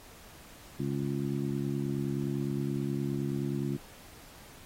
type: harmonic tone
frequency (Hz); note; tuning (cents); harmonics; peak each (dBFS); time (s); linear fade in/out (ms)
69.6; C#2; +8; 2 / 3 / 4 / 5; -33 / -35 / -36 / -37; 0.79-3.77; 10
effects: pink hiss -53 dBFS RMS until 4.65 s + AAC 48 kbps